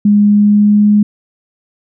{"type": "tone with pitch glide", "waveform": "sine", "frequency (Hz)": [206.2, 208.2], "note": ["G#3", "G#3"], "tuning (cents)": [-12, 5], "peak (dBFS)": -5, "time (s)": [0.05, 1.03], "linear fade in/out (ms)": 5, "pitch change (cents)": 17, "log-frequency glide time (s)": [0.25, 0.88], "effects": []}